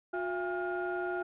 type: tone cluster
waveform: sine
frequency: 359.6 / 679 / 808 / 1418 Hz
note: F#4 / F5 / G#5 / F6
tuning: -49 / -49 / -48 / +26 cents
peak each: -33 / -37 / -40 / -37 dBFS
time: 0.13-1.23 s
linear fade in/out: 10 ms
effects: tanh soft clip ceiling -26 dBFS